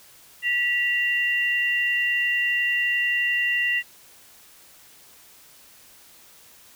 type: tone pair together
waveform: sine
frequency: 1948.1 / 2771 Hz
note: B6 / F7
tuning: -24 / -14 cents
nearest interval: tritone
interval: 610 cents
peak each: -22 / -24 dBFS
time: 0.42-3.83 s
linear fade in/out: 50 ms
effects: white hiss -51 dBFS RMS until 6.75 s